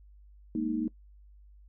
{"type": "chord", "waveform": "sine", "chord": "Ab suspended second", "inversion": "none", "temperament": "equal", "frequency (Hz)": [207.7, 233.1, 311.1], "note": ["Ab3", "Bb3", "Eb4"], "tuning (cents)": [0, 0, 0], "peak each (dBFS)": [-37, -31, -31], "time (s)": [0.55, 0.88], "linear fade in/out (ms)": 2, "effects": ["noise-tail reverb RT60 0.1 s tail -21 dB re dry", "added 50 Hz sine -52 dBFS peak until 1.68 s"]}